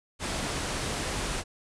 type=low-pass noise; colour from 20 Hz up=pink; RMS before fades=-32 dBFS; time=0.19-1.44 s; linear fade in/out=50 ms; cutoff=10000 Hz; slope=48 dB/octave; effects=none